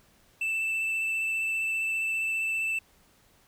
triangle tone with vibrato, 2651 Hz, E7, 9 cents sharp, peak -25 dBFS, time 0.41-2.79 s, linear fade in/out 5 ms, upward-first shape sine, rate 15 Hz, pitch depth 12 cents each way, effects pink hiss -62 dBFS RMS until 3.47 s

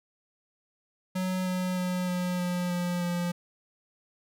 square tone with pitch steps, 185 / 183.3 / 181.61 / 179.94 / 178.29 / 176.65 / 175.02 Hz, F#3 / F#3 / F#3 / F#3 / F3 / F3 / F3, 0 / -16 / -32 / -48 / +36 / +20 / +4 cents, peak -28 dBFS, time 1.15-3.32 s, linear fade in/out 10 ms, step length 310 ms, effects none

